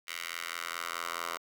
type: tone with high-pass filter sweep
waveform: 10% pulse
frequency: 84.7 Hz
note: E2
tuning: 48 cents sharp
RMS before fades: -38 dBFS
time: 0.07-1.38 s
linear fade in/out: 20 ms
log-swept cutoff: 2100 to 960 Hz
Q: 1.6
effects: none